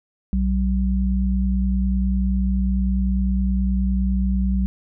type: tone pair together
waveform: sine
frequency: 60.5 / 191.19 Hz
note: B1 / G3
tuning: -35 / -43 cents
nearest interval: octave + minor sixth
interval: 1992 cents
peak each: -19 / -21 dBFS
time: 0.33-4.66 s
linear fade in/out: 0 ms
effects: none